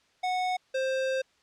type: tone pair in turn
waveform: square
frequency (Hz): 735 / 526.7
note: F#5 / C5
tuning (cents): -12 / +11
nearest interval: tritone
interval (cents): 577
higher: first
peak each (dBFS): -27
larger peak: neither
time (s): 0.23-0.57 / 0.74-1.22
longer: second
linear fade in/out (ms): 10
effects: white hiss -66 dBFS RMS until 1.42 s + low-pass 5000 Hz 12 dB/octave